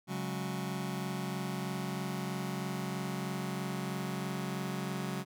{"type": "chord", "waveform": "sawtooth", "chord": "C# suspended fourth", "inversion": "none", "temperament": "just", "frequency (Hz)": [138.59, 184.79, 207.9], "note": ["C#3", "F#3", "G#3"], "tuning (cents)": [0, -2, 2], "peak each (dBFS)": [-35, -33, -37], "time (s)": [0.07, 5.25], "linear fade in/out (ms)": 50, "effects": []}